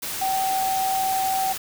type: tone in noise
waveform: sine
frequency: 766 Hz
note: G5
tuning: 40 cents flat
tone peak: -21 dBFS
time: 0.21-1.53 s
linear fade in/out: 10 ms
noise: white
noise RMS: -30 dBFS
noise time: 0.02-1.58 s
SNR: +6 dB
effects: none